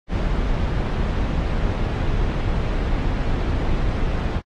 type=noise; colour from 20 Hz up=brown; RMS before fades=-21 dBFS; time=0.08-4.42 s; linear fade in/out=50 ms; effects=low-pass 4000 Hz 12 dB/octave + AAC 32 kbps